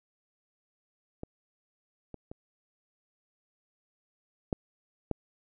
clicks, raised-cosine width 2 ms, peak -24 / -28 / -28 / -15 / -16 dBFS, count 5, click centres 1.234 / 2.143 / 2.315 / 4.528 / 5.113 s, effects none

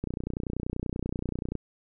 click train, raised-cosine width 3 ms, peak -18 dBFS, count 47, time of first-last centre 0.04-1.553 s, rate 30.4 Hz, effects none

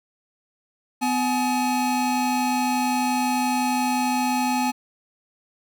square tone pair together, 251.8 / 847 Hz, B3 / G#5, +34 / +34 cents, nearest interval octave + major sixth, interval 2100 cents, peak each -24 dBFS, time 1.01-4.72 s, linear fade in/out 20 ms, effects none

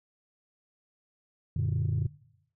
sine chord, Gb augmented, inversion none, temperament equal, 92.5 / 116.54 / 146.83 Hz, Gb2 / Bb2 / D3, 0 / 0 / 0 cents, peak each -29 dBFS, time 1.56-2.07 s, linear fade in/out 5 ms, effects noise-tail reverb RT60 0.8 s tail -20 dB re dry + tanh soft clip ceiling -21 dBFS

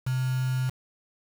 sine tone with quantisation, 128.6 Hz, C3, 30 cents flat, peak -24 dBFS, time 0.06-0.7 s, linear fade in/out 10 ms, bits 6, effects none

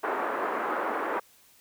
white band-pass noise, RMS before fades -30 dBFS, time 0.03-1.2 s, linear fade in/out 10 ms, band 300 to 1400 Hz, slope 24 dB/octave, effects white hiss -59 dBFS RMS until 1.6 s

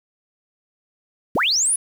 sine linear sweep, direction up, 66.9 to 10548 Hz, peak -16 dBFS, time 1.35-1.76 s, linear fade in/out 5 ms, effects 7-bit

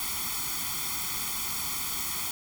white noise with comb filter, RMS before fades -32 dBFS, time 0-2.31 s, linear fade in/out 2 ms, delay 0.89 ms, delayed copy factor +1, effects none

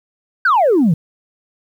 sine exponential sweep, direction down, 1600 to 146.83 Hz, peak -8 dBFS, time 0.45-0.94 s, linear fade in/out 5 ms, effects tanh soft clip ceiling -7 dBFS + 8-bit

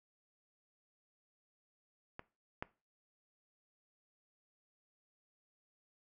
clicks, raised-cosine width 0.5 ms, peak -29 / -23 dBFS, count 2, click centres 2.194 / 2.625 s, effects noise-tail reverb RT60 0.3 s tail -19 dB re dry

